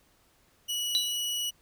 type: tone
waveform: sawtooth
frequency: 2931 Hz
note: F#7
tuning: 17 cents flat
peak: -26 dBFS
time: 0.68-1.51 s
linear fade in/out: 20 ms
type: tone with exponential decay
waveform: sine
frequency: 3951 Hz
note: B7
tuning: in tune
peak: -20 dBFS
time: 0.95-1.17 s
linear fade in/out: 0 ms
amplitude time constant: 47 ms
effects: pink hiss -65 dBFS RMS until 1.61 s